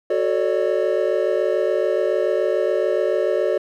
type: chord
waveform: triangle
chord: D major seventh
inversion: first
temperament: equal with one note detuned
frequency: 370 / 440 / 554.4 / 601.4 Hz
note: F#4 / A4 / C#5 / D5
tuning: 0 / 0 / 0 / +41 cents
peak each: -21 dBFS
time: 0.1-3.58 s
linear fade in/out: 5 ms
effects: none